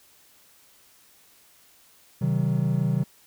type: chord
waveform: triangle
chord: C diminished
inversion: none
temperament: just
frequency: 130.81 / 156.98 / 188.37 Hz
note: C3 / Eb3 / Gb3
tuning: 0 / +16 / +31 cents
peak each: -23 / -23 / -25 dBFS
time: 2.21-3.04 s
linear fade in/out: 10 ms
effects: white hiss -57 dBFS RMS until 3.26 s